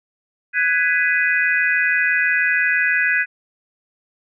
sine chord, G# minor seventh, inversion third, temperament just, 1495.1 / 1661.2 / 1993.5 / 2492 Hz, F#6 / G#6 / B6 / D#7, +18 / 0 / +16 / +2 cents, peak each -21 / -19 / -21 / -22 dBFS, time 0.53-3.26 s, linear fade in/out 50 ms, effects none

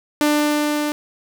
sawtooth tone with level ramp, 297.3 Hz, D4, 21 cents sharp, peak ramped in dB -10 to -16 dBFS, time 0.21-0.92 s, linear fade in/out 0 ms, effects none

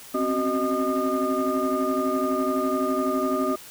sine tone cluster, 258.8 / 270.7 / 375.6 / 621 / 1218 Hz, C4 / C#4 / F#4 / D#5 / D#6, -19 / -41 / +26 / -3 / -37 cents, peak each -27 dBFS, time 0.14-3.56 s, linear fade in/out 10 ms, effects tanh soft clip ceiling -15 dBFS + white hiss -44 dBFS RMS until 3.7 s

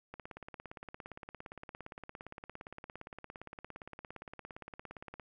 click train, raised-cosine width 0.5 ms, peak -30 dBFS, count 89, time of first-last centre 0.14-5.197 s, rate 17.4 Hz, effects none

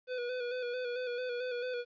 square tone with vibrato, 493.9 Hz, B4, in tune, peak -35 dBFS, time 0.07-1.85 s, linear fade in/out 50 ms, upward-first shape square, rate 4.5 Hz, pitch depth 36 cents each way, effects resampled to 11025 Hz + 12-bit

